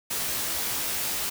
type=noise with comb filter; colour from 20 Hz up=white; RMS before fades=-29 dBFS; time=0.1-1.3 s; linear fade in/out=10 ms; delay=16 ms; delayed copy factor=+1; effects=none